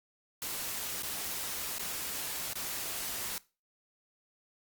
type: noise with dropouts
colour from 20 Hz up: white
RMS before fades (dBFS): -37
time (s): 0.42-3.38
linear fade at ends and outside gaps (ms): 1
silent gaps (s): 1.024-1.032 / 1.784-1.794 / 2.533-2.555
effects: noise-tail reverb RT60 0.3 s tail -20 dB re dry + Opus 48 kbps